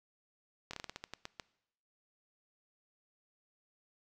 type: slowing click train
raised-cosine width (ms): 0.2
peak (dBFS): -24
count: 11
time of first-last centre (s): 0.71-1.398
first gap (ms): 24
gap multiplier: 1.22
effects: noise-tail reverb RT60 0.8 s tail -21 dB re dry